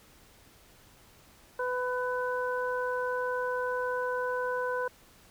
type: harmonic tone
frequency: 499.8 Hz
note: B4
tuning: 21 cents sharp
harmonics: 1 / 2 / 3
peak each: -31 / -34 / -35 dBFS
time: 1.59-4.88 s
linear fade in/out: 5 ms
effects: pink hiss -58 dBFS RMS until 5.3 s